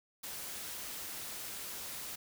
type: noise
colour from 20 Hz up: white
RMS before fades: -43 dBFS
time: 0.23-2.16 s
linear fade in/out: 10 ms
effects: none